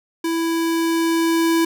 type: tone with level ramp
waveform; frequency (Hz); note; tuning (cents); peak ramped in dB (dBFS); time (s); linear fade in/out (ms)
square; 330.6; E4; +5; -20 to -15; 0.24-1.65; 5
effects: none